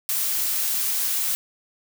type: noise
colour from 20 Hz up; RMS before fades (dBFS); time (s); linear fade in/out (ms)
blue; -24; 0.09-1.35; 0
effects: none